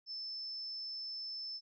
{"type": "tone", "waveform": "sine", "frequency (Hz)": 5274, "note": "E8", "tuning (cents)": 0, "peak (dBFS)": -40, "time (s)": [0.06, 1.61], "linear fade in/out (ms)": 50, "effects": []}